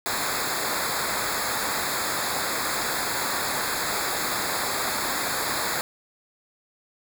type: noise with comb filter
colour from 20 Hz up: pink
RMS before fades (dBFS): -27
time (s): 0.06-5.81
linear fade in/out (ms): 0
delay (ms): 0.34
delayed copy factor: -0.95
effects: none